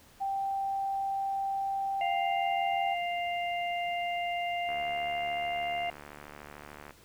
sine tone, 784 Hz, G5, in tune, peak -29 dBFS, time 0.2-2.95 s, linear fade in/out 20 ms
harmonic tone, 698.5 Hz, F5, in tune, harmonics 1 / 3 / 4, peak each -31 / -37 / -40 dBFS, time 2.01-5.9 s, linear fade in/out 2 ms
click train, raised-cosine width 0.5 ms, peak -30 dBFS, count 164, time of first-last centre 4.69-6.908 s, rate 73.5 Hz
effects pink hiss -58 dBFS RMS until 7.04 s

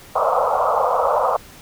pink band-pass noise, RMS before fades -18 dBFS, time 0.15-1.37 s, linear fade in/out 10 ms, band 480 to 1300 Hz, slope 96 dB/octave, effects pink hiss -43 dBFS RMS until 1.61 s

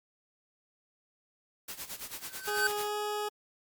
white noise with tremolo, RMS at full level -39 dBFS, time 1.68-2.88 s, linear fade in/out 5 ms, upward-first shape sine, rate 9.1 Hz, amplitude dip 80%
square tone with exponential growth, 1535 Hz, G6, 37 cents flat, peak -24 dBFS, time 2.21-2.67 s, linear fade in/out 2 ms, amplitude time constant 100 ms
20% pulse tone with pitch glide, 415.3 to 418.7 Hz, G#4 to G#4, 0 to +14 cents, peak -27 dBFS, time 2.47-3.29 s, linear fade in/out 10 ms, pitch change +14 cents, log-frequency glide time 2.75-2.96 s
effects Opus 48 kbps

